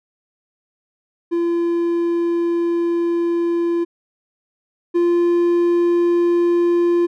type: tone pair in turn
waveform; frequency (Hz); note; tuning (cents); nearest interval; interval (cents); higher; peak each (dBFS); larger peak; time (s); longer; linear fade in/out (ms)
triangle; 341.3 / 346.1; F4 / F4; -40 / -16; unison; 24; second; -14 / -11; second; 1.31-3.85 / 4.94-7.07; first; 20
effects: none